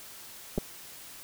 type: clicks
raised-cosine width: 2 ms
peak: -16 dBFS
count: 2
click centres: 0.578 / 0.583 s
effects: white hiss -47 dBFS RMS until 1.23 s